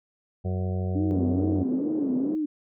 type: harmonic tone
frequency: 92.5 Hz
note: F#2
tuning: in tune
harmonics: 1 / 2 / 4 / 5 / 6 / 7 / 8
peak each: -26 / -32 / -38 / -40 / -42 / -43 / -44 dBFS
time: 0.44-1.64 s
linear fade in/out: 20 ms
type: tone with vibrato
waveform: sine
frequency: 281.8 Hz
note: C#4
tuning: 29 cents sharp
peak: -24 dBFS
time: 0.95-2.46 s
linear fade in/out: 10 ms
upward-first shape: sine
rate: 2.3 Hz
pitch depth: 190 cents each way
type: band-pass noise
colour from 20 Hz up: white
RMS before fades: -33 dBFS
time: 1.11-2.35 s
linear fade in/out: 0 ms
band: 180 to 410 Hz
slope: 24 dB/octave
effects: none